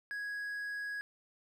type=tone; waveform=triangle; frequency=1661.2 Hz; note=G#6; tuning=in tune; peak=-35 dBFS; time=0.11-1.01 s; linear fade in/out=0 ms; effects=none